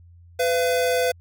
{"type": "tone pair together", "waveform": "square", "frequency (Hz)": [502, 682.3], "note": ["B4", "F5"], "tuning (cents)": [28, -41], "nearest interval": "perfect fourth", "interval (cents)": 531, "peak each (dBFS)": [-21, -25], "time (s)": [0.39, 1.12], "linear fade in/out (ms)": 10, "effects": ["added 86 Hz sine -46 dBFS peak until 1.2 s"]}